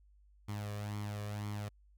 sawtooth tone with flanger, 103.83 Hz, G#2, in tune, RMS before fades -40 dBFS, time 0.48-1.69 s, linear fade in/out 10 ms, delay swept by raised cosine 0.91 to 1.75 ms, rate 2 Hz, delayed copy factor +0.6, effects added 50 Hz sine -61 dBFS peak until 1.97 s

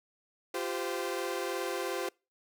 sawtooth chord, F suspended second, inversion none, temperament equal with one note detuned, 349.2 / 392 / 515.7 Hz, F4 / G4 / C5, 0 / 0 / -25 cents, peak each -33 dBFS, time 0.54-2.09 s, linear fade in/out 5 ms, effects noise-tail reverb RT60 0.3 s tail -26 dB re dry

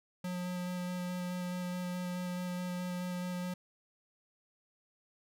square tone with vibrato, 179.7 Hz, F3, 50 cents sharp, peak -36 dBFS, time 0.24-3.54 s, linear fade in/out 5 ms, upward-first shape square, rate 4.7 Hz, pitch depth 8 cents each way, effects none

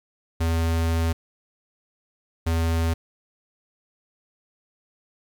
square tone bursts at uneven times, 82.41 Hz, E2, in tune, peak -21 dBFS, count 2, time 0.4-1.13 / 2.46-2.94 s, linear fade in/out 10 ms, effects 10-bit

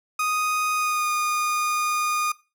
30% pulse tone with pitch glide, 1244.5 to 1223.8 Hz, D#6 to D#6, 0 to -29 cents, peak -19 dBFS, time 0.19-2.32 s, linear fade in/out 5 ms, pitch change -29 cents, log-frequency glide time 0.74-1.1 s, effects noise-tail reverb RT60 0.3 s tail -20 dB re dry

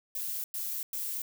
violet noise bursts, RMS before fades -35 dBFS, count 3, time 0.15-1.22 s, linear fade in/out 2 ms, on 290 ms, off 100 ms, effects none

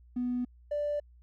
triangle tone pair in turn, 246.9 / 587.2 Hz, B3 / D5, 0 / 0 cents, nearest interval octave + minor third, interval 1500 cents, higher second, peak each -25 dBFS, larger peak neither, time 0.16-0.45 / 0.71-1 s, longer neither, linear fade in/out 10 ms, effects tanh soft clip ceiling -26 dBFS + added 60 Hz sine -54 dBFS peak until 1.22 s

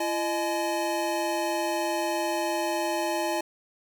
square tone cluster, 339.1 / 615 / 849 Hz, E4 / D#5 / G#5, +49 / -20 / +38 cents, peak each -31 dBFS, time 0-3.41 s, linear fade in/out 5 ms, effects none

